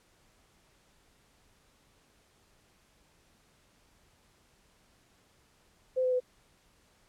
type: tone with pitch steps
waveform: sine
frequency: 514 / 508.1 / 502.3 Hz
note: C5 / B4 / B4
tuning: -31 / +49 / +29 cents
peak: -25 dBFS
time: 5.96-6.203 s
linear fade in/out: 20 ms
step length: 81 ms
effects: pink hiss -66 dBFS RMS until 7.08 s + low-pass 11000 Hz 12 dB/octave